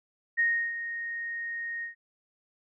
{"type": "tone with ADSR envelope", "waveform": "sine", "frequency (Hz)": 1861, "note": "A#6", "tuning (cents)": -3, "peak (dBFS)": -21, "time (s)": [0.37, 1.95], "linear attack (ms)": 25, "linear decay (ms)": 330, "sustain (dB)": -11, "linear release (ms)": 120, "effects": []}